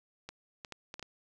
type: clicks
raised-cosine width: 0.2 ms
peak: -25 dBFS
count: 6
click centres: 0.29 / 0.648 / 0.723 / 0.941 / 0.995 / 1.027 s
effects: none